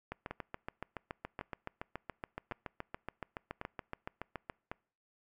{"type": "two click trains", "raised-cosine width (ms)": 0.5, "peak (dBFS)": [-24, -24], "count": [32, 5], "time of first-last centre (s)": [[0.12, 4.499], [0.31, 4.715]], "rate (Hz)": [7.08, 0.908], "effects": ["noise-tail reverb RT60 0.5 s tail -26 dB re dry"]}